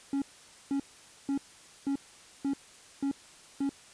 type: tone bursts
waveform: triangle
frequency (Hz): 277.2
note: C#4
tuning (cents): 0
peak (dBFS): -25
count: 7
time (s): 0.13-3.693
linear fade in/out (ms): 2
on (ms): 89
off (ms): 490
effects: white hiss -54 dBFS RMS until 3.93 s + resampled to 22050 Hz